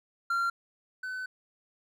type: tone pair in turn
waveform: triangle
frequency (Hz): 1379 / 1511.8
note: F6 / F#6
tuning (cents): -22 / +37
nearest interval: major second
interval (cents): 159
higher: second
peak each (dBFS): -24 / -32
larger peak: first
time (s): 0.3-0.5 / 1.03-1.26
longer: second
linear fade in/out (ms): 5
effects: none